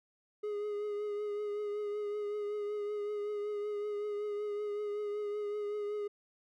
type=tone with vibrato; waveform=triangle; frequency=415.5 Hz; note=G#4; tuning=1 cent sharp; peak=-32 dBFS; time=0.43-6.08 s; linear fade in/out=10 ms; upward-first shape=triangle; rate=5.3 Hz; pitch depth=30 cents each way; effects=none